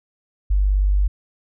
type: tone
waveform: sine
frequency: 49 Hz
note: G1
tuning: in tune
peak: -14 dBFS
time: 0.5-1.08 s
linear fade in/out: 10 ms
effects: none